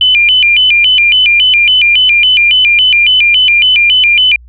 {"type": "tone with vibrato", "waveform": "sine", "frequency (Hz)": 2688, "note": "E7", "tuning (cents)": 33, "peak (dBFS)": -4, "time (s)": [0.01, 4.36], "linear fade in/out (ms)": 2, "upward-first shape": "square", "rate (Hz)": 3.6, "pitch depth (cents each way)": 200, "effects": ["added 60 Hz sine -33 dBFS peak until 4.48 s"]}